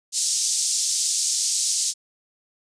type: band-pass noise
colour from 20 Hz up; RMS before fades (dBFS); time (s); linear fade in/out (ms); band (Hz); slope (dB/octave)
pink; -23; 0.12-1.94; 50; 5200 to 9100; 24
effects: resampled to 22050 Hz